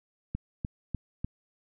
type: click train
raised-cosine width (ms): 5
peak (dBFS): -19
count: 4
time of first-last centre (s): 0.35-1.246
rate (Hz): 3.35
effects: none